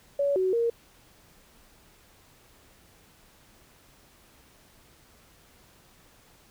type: tone with pitch steps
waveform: sine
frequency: 565 / 374.2 / 466.1 Hz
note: C#5 / F#4 / A#4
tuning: +33 / +20 / 0 cents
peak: -22 dBFS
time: 0.19-0.7 s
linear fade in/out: 5 ms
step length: 170 ms
effects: pink hiss -58 dBFS RMS until 6.5 s